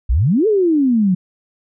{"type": "exponential two-way sweep", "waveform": "sine", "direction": "up then down", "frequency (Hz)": [51, 450.8, 175.9], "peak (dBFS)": -11, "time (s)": [0.09, 1.15], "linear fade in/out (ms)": 10, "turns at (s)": 0.47, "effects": []}